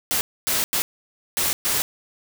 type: noise bursts at uneven times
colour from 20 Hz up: white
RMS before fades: -22 dBFS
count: 5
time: 0.11-0.21 / 0.47-0.64 / 0.73-0.82 / 1.37-1.53 / 1.65-1.82 s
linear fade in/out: 0 ms
effects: none